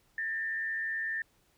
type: tone with frequency modulation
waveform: sine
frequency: 1792 Hz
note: A6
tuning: 31 cents sharp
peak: -31 dBFS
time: 0.18-1.22 s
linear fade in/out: 2 ms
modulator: 95 Hz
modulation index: 0.6
effects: pink hiss -69 dBFS RMS until 1.57 s